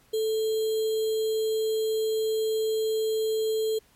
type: tone with sample-and-hold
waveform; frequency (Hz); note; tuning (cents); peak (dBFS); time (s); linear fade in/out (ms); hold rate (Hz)
sine; 438.5; A4; -6; -23; 0.13-3.79; 10; 3675
effects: pink hiss -61 dBFS RMS until 3.95 s + MP3 64 kbps